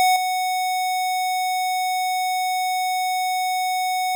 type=tone with level steps; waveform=square; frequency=740 Hz; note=F#5; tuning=in tune; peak=-15 / -21 dBFS; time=0-4.15 s; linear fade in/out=0 ms; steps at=0.16 s; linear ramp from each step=2 ms; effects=none